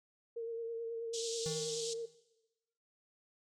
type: tone with vibrato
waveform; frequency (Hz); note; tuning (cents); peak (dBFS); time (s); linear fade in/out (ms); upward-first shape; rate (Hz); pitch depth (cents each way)
sine; 460; A#4; -23; -37; 0.36-2.06; 10; sine; 9.3; 27
type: band-pass noise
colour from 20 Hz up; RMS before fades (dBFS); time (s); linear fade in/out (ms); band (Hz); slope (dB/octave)
white; -42; 1.13-1.94; 10; 3200 to 7900; 48
type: tone with exponential decay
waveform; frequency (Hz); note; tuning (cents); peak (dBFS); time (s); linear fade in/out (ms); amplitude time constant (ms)
square; 159.8; D#3; +47; -39; 1.46-2.15; 0; 150
effects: noise-tail reverb RT60 1.0 s tail -17 dB re dry